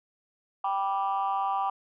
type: chord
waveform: sine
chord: G major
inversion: none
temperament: just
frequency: 784 / 980 / 1176 Hz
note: G5 / B5 / D6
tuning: 0 / -14 / +2 cents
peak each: -27 / -30 / -30 dBFS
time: 0.64-1.7 s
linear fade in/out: 5 ms
effects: tanh soft clip ceiling -19 dBFS